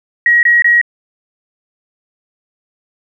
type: tone bursts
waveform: sine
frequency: 1900 Hz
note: A#6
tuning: 33 cents sharp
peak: -6 dBFS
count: 3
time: 0.26-0.814 s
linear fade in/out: 2 ms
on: 170 ms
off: 22 ms
effects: 8-bit